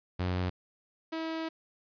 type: tone pair in turn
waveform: sawtooth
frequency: 90.7 / 323.2 Hz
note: F#2 / E4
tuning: -34 / -34 cents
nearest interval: octave + minor seventh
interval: 2200 cents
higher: second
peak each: -25 / -29 dBFS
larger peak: first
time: 0.19-0.5 / 1.12-1.49 s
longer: second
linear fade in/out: 10 ms
effects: resampled to 11025 Hz + 11-bit